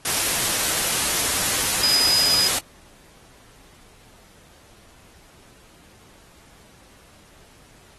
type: tone in noise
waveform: sine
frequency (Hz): 4978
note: D#8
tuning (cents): 0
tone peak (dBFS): -17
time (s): 1.83-2.48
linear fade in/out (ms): 5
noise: white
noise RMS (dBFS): -22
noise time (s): 0.05-2.59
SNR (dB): +2
effects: pink hiss -52 dBFS RMS until 7.98 s + AAC 32 kbps